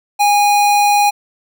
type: tone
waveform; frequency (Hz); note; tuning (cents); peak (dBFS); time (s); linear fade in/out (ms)
square; 821; G#5; -20; -10; 0.19-1.11; 20
effects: none